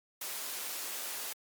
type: high-pass noise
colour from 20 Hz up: white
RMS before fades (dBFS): -39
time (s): 0.21-1.33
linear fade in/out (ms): 5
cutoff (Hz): 340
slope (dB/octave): 12
effects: Opus 48 kbps